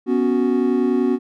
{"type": "chord", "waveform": "triangle", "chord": "B suspended second", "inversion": "none", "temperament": "equal", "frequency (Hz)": [246.9, 277.2, 370], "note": ["B3", "C#4", "F#4"], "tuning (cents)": [0, 0, 0], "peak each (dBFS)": [-17, -19, -18], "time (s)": [0.06, 1.19], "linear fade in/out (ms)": 50, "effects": []}